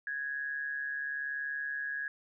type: tone with amplitude modulation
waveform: sine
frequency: 1661.2 Hz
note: G#6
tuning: in tune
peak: -31 dBFS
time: 0.07-2.08 s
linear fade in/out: 2 ms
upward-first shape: sine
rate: 141 Hz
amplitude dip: 55%
effects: none